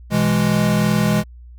square chord, E major, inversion second, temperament equal with one note detuned, 124.26 / 164.81 / 207.7 Hz, B2 / E3 / G#3, +11 / 0 / 0 cents, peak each -22 / -20 / -18 dBFS, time 0.1-1.24 s, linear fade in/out 50 ms, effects added 60 Hz sine -37 dBFS peak until 1.58 s

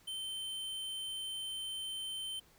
square tone, 3095 Hz, G7, 23 cents flat, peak -39 dBFS, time 0.07-2.4 s, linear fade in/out 10 ms, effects pink hiss -65 dBFS RMS until 2.58 s

